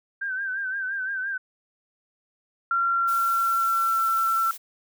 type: tone with vibrato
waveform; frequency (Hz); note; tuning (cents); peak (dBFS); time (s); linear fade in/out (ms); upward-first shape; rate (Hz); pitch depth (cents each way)
sine; 1559; G6; -10; -26; 0.21-1.38; 10; sine; 5.8; 64
type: tone with pitch glide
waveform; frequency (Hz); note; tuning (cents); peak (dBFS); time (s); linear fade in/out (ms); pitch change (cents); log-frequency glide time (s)
sine; 1373 to 1344.7; F6 to E6; -30 to +34; -20; 2.71-4.51; 2; -36; 2.92-4.01
type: noise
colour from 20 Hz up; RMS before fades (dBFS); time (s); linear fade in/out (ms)
blue; -38; 3.07-4.58; 20
effects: none